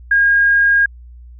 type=tone; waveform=sine; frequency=1626 Hz; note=G#6; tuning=37 cents flat; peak=-9 dBFS; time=0.11-0.86 s; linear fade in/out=5 ms; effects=added 60 Hz sine -35 dBFS peak until 1.39 s